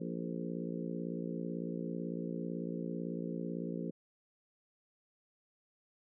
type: harmonic tone with a mistuned harmonic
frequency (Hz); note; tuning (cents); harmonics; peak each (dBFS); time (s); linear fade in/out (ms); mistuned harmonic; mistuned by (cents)
58; A#1; -8; 3 / 4 / 5 / 6 / 7 / 8 / 9; -40 / -42 / -44 / -46 / -47 / -48 / -49; 0-3.91; 10; 8; -21
effects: none